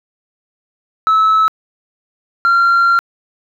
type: tone pair in turn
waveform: sine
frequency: 1301 / 1378.4 Hz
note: E6 / F6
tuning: -23 / -23 cents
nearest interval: minor second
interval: 100 cents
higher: second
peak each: -6 dBFS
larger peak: neither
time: 1.07-1.48 / 2.45-2.99 s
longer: second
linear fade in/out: 0 ms
effects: tanh soft clip ceiling -7 dBFS + 8-bit

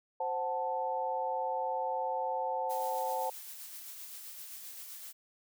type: chord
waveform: sine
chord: F# diminished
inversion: second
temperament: equal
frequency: 523.3 / 740 / 880 Hz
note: C5 / F#5 / A5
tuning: 0 / 0 / 0 cents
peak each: -36 / -37 / -34 dBFS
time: 0.2-3.3 s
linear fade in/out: 5 ms
type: noise with tremolo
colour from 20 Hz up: blue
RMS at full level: -45 dBFS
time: 2.69-5.13 s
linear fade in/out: 20 ms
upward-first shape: sine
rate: 7.7 Hz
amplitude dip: 30%
effects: none

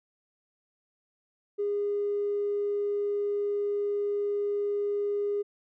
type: tone with tanh clipping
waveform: triangle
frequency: 408.7 Hz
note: G#4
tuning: 28 cents flat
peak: -26 dBFS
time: 1.58-5.43 s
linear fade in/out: 20 ms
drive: 4 dB
effects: none

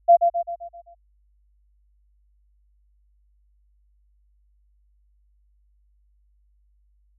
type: tone with echo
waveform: sine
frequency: 687 Hz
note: F5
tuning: 29 cents flat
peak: -8 dBFS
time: 0.08-0.17 s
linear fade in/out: 20 ms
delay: 130 ms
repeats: 6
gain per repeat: -6 dB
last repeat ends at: 0.95 s
effects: added 50 Hz sine -59 dBFS peak until 7.18 s

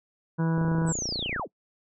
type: harmonic tone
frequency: 163.7 Hz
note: E3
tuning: 12 cents flat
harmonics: 1 / 2 / 3 / 4 / 5 / 6 / 7 / 8 / 9 / 10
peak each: -23 / -33 / -36 / -43 / -44 / -38 / -48 / -50 / -41 / -50 dBFS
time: 0.38-0.93 s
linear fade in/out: 20 ms
type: click train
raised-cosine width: 2 ms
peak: -22 dBFS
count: 25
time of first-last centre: 0.58-1.396 s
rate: 29.4 Hz
type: linear sweep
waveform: sine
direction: down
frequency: 8220 to 88 Hz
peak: -29 dBFS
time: 0.86-1.48 s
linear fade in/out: 50 ms
effects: noise-tail reverb RT60 0.1 s tail -24 dB re dry

